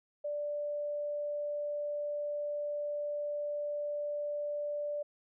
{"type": "tone", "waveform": "sine", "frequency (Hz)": 587, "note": "D5", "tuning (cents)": -1, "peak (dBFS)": -33, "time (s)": [0.24, 5.03], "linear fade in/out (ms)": 10, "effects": []}